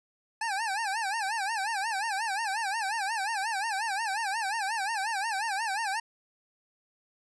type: tone with vibrato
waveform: 25% pulse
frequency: 840 Hz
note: G#5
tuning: 19 cents sharp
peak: -25 dBFS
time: 0.41-6 s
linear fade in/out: 5 ms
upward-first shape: sine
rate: 5.6 Hz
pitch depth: 170 cents each way
effects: resampled to 24000 Hz